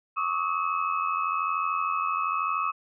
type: tone cluster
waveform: sine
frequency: 1109 / 1190 / 1283 / 2574 Hz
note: C#6 / D6 / E6 / E7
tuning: 0 / +22 / -47 / -42 cents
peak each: -29 / -31 / -29 / -35 dBFS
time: 0.16-2.72 s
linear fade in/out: 20 ms
effects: none